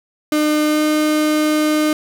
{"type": "tone with pitch glide", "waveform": "35% pulse", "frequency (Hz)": [302.9, 305.4], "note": ["D#4", "D#4"], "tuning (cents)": [-46, -32], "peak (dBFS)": -12, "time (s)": [0.32, 1.93], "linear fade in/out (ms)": 2, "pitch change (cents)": 14, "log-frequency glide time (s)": [0.66, 0.83], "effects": []}